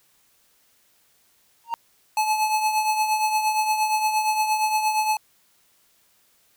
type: tone with exponential growth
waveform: triangle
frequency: 927 Hz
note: A#5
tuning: 10 cents flat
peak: -17 dBFS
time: 1.64-1.74 s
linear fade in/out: 0 ms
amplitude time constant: 20 ms
type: tone with tremolo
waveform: square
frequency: 861 Hz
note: A5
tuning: 38 cents flat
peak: -18 dBFS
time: 2.17-5.17 s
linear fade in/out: 2 ms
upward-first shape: triangle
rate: 8.6 Hz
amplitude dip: 60%
effects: white hiss -62 dBFS RMS until 6.56 s